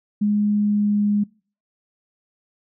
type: tone with pitch glide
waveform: sine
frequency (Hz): 207.7 to 206.3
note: G#3 to G#3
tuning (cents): 0 to -11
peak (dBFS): -16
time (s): 0.21-1.24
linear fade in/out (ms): 10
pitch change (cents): -11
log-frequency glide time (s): 0.53-1.08
effects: noise-tail reverb RT60 0.4 s tail -24 dB re dry